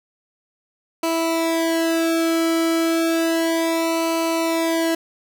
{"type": "tone with flanger", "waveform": "sawtooth", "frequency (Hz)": 329.1, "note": "E4", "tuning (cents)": -3, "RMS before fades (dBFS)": -20, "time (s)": [1.03, 4.95], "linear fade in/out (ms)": 5, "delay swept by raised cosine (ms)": [0.57, 1.12], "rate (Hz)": 0.32, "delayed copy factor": -0.95, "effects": []}